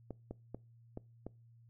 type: clicks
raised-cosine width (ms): 2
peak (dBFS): -29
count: 5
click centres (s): 0.107 / 0.31 / 0.546 / 0.974 / 1.266
effects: noise-tail reverb RT60 0.3 s tail -23 dB re dry + added 116 Hz sine -59 dBFS peak until 1.69 s